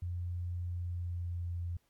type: tone with pitch glide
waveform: sine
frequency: 88 to 86.59 Hz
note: F2 to F2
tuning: +14 to -14 cents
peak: -34 dBFS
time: 0.02-1.77 s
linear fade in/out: 5 ms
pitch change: -28 cents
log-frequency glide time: 0.67-1.59 s
effects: pink hiss -75 dBFS RMS until 1.89 s + MP3 96 kbps